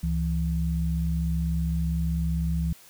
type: tone pair together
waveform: sine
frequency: 69.3 / 165.09 Hz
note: C#2 / E3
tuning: 0 / +3 cents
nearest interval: octave + minor third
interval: 1503 cents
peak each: -26 dBFS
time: 0.03-2.73 s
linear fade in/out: 5 ms
effects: white hiss -52 dBFS RMS until 2.89 s